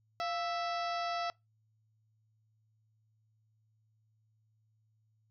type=harmonic tone with a mistuned harmonic; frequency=659.3 Hz; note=E5; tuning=in tune; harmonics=1 / 2 / 3 / 4 / 5 / 6 / 7 / 8 / 9; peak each=-35 / -38 / -46 / -48 / -50 / -49 / -49 / -49 / -59 dBFS; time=0.2-1.3 s; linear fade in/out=0 ms; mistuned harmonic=1; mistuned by=+88 cents; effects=noise-tail reverb RT60 0.2 s tail -24 dB re dry + added 109 Hz sine -70 dBFS peak until 5.3 s